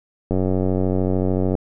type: click train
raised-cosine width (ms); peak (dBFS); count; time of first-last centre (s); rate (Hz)
2; -8; 117; 0.31-1.552; 93.4
effects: none